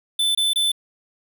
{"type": "tone bursts", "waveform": "square", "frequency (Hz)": 3520, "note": "A7", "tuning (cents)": 0, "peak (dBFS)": -18, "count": 3, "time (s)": [0.19, 0.718], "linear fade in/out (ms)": 5, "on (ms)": 160, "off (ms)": 24, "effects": []}